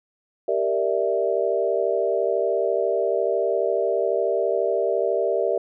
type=chord; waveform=sine; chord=E half-diminished seventh; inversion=first; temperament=equal; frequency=392 / 466.2 / 587.3 / 659.3 Hz; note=G4 / Bb4 / D5 / E5; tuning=0 / 0 / 0 / 0 cents; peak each=-25 dBFS; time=0.48-5.58 s; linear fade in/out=5 ms; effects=none